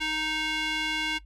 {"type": "tone with band-pass filter", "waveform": "square", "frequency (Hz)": 311.1, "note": "D#4", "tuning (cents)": 0, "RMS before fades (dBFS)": -29, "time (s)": [0, 1.19], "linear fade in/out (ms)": 20, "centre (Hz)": 2600, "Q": 2, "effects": ["noise-tail reverb RT60 0.1 s tail -18 dB re dry", "added 50 Hz sine -47 dBFS peak until 1.25 s"]}